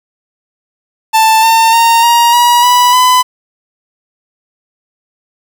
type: tone with pitch steps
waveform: 45% pulse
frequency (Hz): 884 / 903.1 / 922.6 / 942.5 / 962.9 / 983.7 / 1004.9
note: A5 / A5 / A#5 / A#5 / B5 / B5 / B5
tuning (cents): +8 / +45 / -18 / +19 / -44 / -7 / +30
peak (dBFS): -5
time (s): 1.13-3.23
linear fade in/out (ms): 20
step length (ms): 300
effects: 7-bit